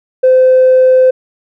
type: tone with tanh clipping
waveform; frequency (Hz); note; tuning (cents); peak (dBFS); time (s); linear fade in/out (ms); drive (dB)
triangle; 515; C5; -28; -4; 0.23-1.11; 10; 5
effects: none